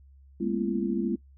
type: tone cluster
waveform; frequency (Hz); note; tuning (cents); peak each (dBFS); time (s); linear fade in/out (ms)
sine; 202 / 230.4 / 244 / 271.9 / 339.6; G#3 / A#3 / B3 / C#4 / F4; -48 / -20 / -21 / -33 / -48; -30 / -32 / -34 / -35 / -30; 0.4-1.16; 10
effects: noise-tail reverb RT60 0.1 s tail -20 dB re dry + added 68 Hz sine -51 dBFS peak until 1.37 s